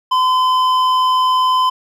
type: tone with hard clipping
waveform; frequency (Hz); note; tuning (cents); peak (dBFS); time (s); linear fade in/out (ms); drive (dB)
triangle; 1021; C6; -43; -13; 0.11-1.7; 10; 12
effects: none

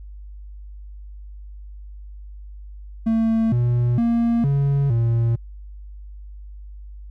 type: tone with pitch steps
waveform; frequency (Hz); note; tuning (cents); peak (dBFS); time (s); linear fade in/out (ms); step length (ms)
triangle; 224.5 / 120.7 / 233.3 / 140.1 / 116; A3 / B2 / A#3 / C#3 / A#2; +35 / -39 / +2 / +19 / -8; -14; 3.06-5.36; 10; 460
effects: added 50 Hz sine -35 dBFS peak until 7.1 s

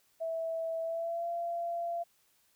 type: tone with pitch glide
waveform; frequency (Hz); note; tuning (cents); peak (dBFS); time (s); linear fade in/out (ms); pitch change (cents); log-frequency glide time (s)
sine; 655 to 684.4; E5 to F5; -11 to -35; -32; 0.2-2.04; 20; +76; 0.82-1.28
effects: white hiss -70 dBFS RMS until 2.55 s

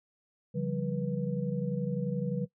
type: tone cluster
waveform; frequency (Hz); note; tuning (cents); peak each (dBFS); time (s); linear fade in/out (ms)
sine; 140.5 / 172 / 192.1 / 486.8; C#3 / F3 / G3 / B4; +24 / -26 / -35 / -25; -34 / -34 / -34 / -37; 0.54-2.46; 20
effects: noise-tail reverb RT60 0.1 s tail -18 dB re dry

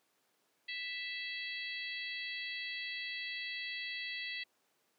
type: harmonic tone with a mistuned harmonic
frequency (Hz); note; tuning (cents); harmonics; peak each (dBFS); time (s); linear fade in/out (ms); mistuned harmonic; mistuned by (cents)
659.3; E5; 0; 3 / 4 / 5 / 6 / 7; -42 / -44 / -46 / -48 / -49; 0.68-4.44; 10; 7; -48
effects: pink hiss -75 dBFS RMS until 4.98 s + high-pass 300 Hz 12 dB/octave

